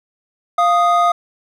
triangle tone pair together, 697 / 1242 Hz, F5 / D#6, -4 / -3 cents, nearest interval minor seventh, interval 1001 cents, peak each -12 dBFS, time 0.58-1.12 s, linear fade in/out 5 ms, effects none

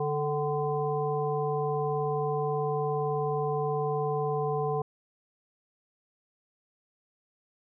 harmonic tone with a mistuned harmonic, 146.83 Hz, D3, in tune, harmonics 1 / 3 / 5 / 7, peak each -32 / -29 / -33 / -36 dBFS, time 0-4.82 s, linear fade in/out 5 ms, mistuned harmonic 5, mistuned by +46 cents, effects none

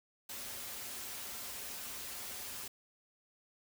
white noise with comb filter, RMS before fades -44 dBFS, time 0.29-2.68 s, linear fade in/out 5 ms, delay 6.2 ms, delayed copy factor -0.65, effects none

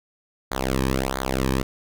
sawtooth tone with flanger, 65.7 Hz, C2, 8 cents sharp, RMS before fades -24 dBFS, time 0.51-1.63 s, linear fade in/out 5 ms, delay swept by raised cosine 0.36 to 1.46 ms, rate 1.5 Hz, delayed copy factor -0.9, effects none

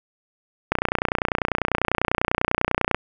click train, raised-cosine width 0.5 ms, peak -4 dBFS, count 68, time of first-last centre 0.72-2.946 s, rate 30.1 Hz, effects none

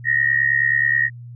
sine tone with amplitude modulation, 1871 Hz, A#6, 6 cents sharp, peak -11 dBFS, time 0.04-1.1 s, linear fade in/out 50 ms, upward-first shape sine, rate 69.4 Hz, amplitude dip 85%, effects added 120 Hz sine -34 dBFS peak until 1.35 s

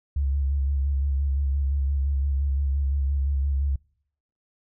sine tone with vibrato, 69.3 Hz, C#2, in tune, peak -21 dBFS, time 0.16-3.76 s, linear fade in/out 5 ms, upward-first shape square, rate 5.8 Hz, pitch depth 36 cents each way, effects noise-tail reverb RT60 0.7 s tail -26 dB re dry

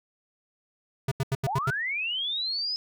square tone bursts, 134.6 Hz, C3, 49 cents sharp, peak -24 dBFS, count 6, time 1.08-1.705 s, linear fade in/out 5 ms, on 35 ms, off 83 ms
sine linear sweep, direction up, 659.3 to 5130 Hz, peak -27 dBFS, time 1.47-2.76 s, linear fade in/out 0 ms
effects none

